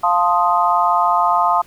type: chord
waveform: sine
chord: F dominant seventh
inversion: none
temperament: equal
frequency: 698.5 / 880 / 1046.5 / 1244.5 Hz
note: F5 / A5 / C6 / Eb6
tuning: 0 / 0 / 0 / 0 cents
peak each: -18 dBFS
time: 0.03-1.62 s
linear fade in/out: 10 ms
effects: pink hiss -48 dBFS RMS until 1.66 s